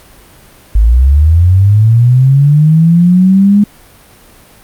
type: linear sweep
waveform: sine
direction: up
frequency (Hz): 50.1 to 207.7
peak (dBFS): -3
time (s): 0.75-3.64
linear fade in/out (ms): 5
effects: pink hiss -40 dBFS RMS until 4.63 s + Opus 48 kbps